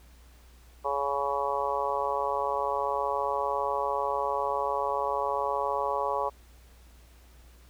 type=harmonic tone; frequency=140.4 Hz; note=C#3; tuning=22 cents sharp; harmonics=3 / 4 / 5 / 6 / 7 / 8; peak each=-35 / -32 / -37 / -33 / -32 / -33 dBFS; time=0.84-6.3 s; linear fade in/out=20 ms; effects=added 60 Hz sine -52 dBFS peak until 7.69 s + pink hiss -60 dBFS RMS until 7.69 s